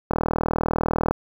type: click train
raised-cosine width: 1 ms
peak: -7 dBFS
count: 41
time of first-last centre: 0.11-1.11 s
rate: 40 Hz
effects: 7-bit